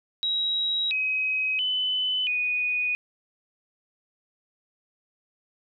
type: tone with pitch steps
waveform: sine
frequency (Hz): 3844 / 2533 / 3016 / 2477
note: B7 / D#7 / F#7 / D#7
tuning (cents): -48 / +30 / +32 / -8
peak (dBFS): -23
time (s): 0.23-2.95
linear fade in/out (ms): 0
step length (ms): 680
effects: none